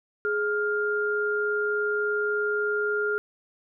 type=tone pair together; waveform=sine; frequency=418.4 / 1405.1 Hz; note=G#4 / F6; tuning=+13 / +10 cents; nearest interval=octave + major sixth; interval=2097 cents; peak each=-26 / -26 dBFS; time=0.25-3.18 s; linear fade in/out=0 ms; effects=none